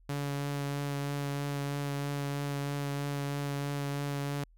sawtooth tone with vibrato, 142.1 Hz, C#3, 43 cents sharp, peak -28 dBFS, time 0.09-4.44 s, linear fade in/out 5 ms, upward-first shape triangle, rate 3.1 Hz, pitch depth 14 cents each way, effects added 41 Hz sine -57 dBFS peak until 4.57 s

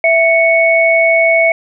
sine tone pair together, 661.2 / 2217 Hz, E5 / C#7, +5 / 0 cents, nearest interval octave + major sixth, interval 2095 cents, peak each -10 dBFS, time 0.04-1.52 s, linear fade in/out 2 ms, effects none

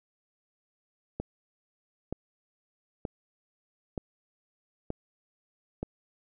click train, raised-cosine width 2 ms, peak -19 dBFS, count 6, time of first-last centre 1.2-5.83 s, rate 1.08 Hz, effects none

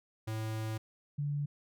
square / sine tone pair in turn, 110 / 144.85 Hz, A2 / D3, 0 / -24 cents, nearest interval perfect fourth, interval 476 cents, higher second, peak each -35 / -31 dBFS, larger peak second, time 0.27-0.78 / 1.18-1.46 s, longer first, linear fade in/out 10 ms, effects none

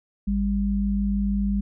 sine tone pair together, 52.95 / 199.9 Hz, G#1 / G3, +34 / +34 cents, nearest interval octave + major seventh, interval 2300 cents, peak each -25 / -22 dBFS, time 0.27-1.61 s, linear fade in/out 10 ms, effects none

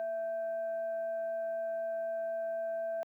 sine tone with frequency modulation, 663 Hz, E5, 10 cents sharp, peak -32 dBFS, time 0-3.03 s, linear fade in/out 0 ms, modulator 896 Hz, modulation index 0.22, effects high-pass 400 Hz 12 dB/octave + 12-bit

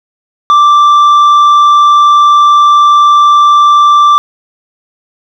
sine tone with tanh clipping, 1174.7 Hz, D6, in tune, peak -3 dBFS, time 0.5-4.18 s, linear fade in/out 0 ms, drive 5 dB, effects none

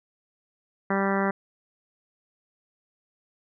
harmonic tone, 196 Hz, G3, in tune, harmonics 1 / 2 / 3 / 4 / 5 / 6 / 7 / 8 / 9 / 10, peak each -26 / -29 / -31 / -32 / -33 / -34 / -34 / -35 / -36 / -36 dBFS, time 0.9-1.31 s, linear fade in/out 5 ms, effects none

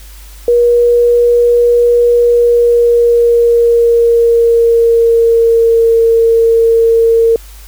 sine tone with pitch glide, 478 to 457.5 Hz, A#4 to A#4, +43 to -32 cents, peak -5 dBFS, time 0.48-7.36 s, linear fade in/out 2 ms, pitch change -75 cents, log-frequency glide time 2.1-5.97 s, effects added 50 Hz sine -31 dBFS peak until 7.67 s + white hiss -39 dBFS RMS until 7.67 s

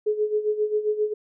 sine tone with tremolo, 424.2 Hz, G#4, 37 cents sharp, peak -18 dBFS, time 0.06-1.14 s, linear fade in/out 10 ms, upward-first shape sine, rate 7.5 Hz, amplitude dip 75%, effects none

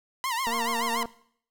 sawtooth tone with vibrato, 987.8 Hz, B5, in tune, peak -23 dBFS, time 0.24-1.03 s, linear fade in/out 0 ms, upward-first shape sine, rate 7 Hz, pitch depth 160 cents each way
click train, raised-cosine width 1 ms, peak -22 dBFS, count 137, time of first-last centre 0.47-1.056 s, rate 232 Hz
effects noise-tail reverb RT60 0.6 s tail -19 dB re dry

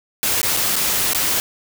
white noise with dropouts, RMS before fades -19 dBFS, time 0.23-1.4 s, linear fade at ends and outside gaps 0 ms, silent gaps 0.416-0.43 / 0.566-0.571 / 0.757-0.764 / 1.133-1.148 s, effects none

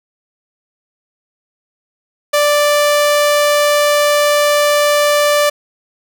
sawtooth tone, 587.3 Hz, D5, in tune, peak -6 dBFS, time 2.33-5.5 s, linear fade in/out 10 ms, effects none

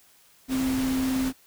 sine tone in noise, 261.6 Hz, C4, in tune, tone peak -23 dBFS, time 0.48-1.33 s, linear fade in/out 50 ms, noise pink, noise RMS -34 dBFS, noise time 0.48-1.33 s, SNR +8 dB, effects white hiss -58 dBFS RMS until 1.46 s

